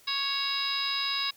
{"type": "harmonic tone with a mistuned harmonic", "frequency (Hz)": 554.4, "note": "C#5", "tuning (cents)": 0, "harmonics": [2, 3, 4, 5, 6, 7, 8, 9], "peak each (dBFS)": [-36, -40, -38, -36, -43, -31, -43, -33], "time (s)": [0.07, 1.31], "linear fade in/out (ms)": 10, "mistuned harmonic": 8, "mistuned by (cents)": -26, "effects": ["white hiss -58 dBFS RMS until 1.36 s"]}